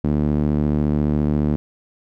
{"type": "tone with band-pass filter", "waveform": "sawtooth", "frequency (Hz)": 74.4, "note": "D2", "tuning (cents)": 23, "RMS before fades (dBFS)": -19, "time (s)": [0.04, 1.56], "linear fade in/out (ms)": 0, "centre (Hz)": 230, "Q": 1.5, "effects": []}